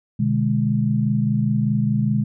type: chord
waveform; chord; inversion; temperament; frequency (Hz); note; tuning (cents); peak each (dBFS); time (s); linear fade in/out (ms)
sine; G# diminished; first; just; 124.59 / 149.51 / 207.7; B2 / D3 / G#3; +16 / +31 / 0; -21 / -23 / -20; 0.19-2.24; 10
effects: none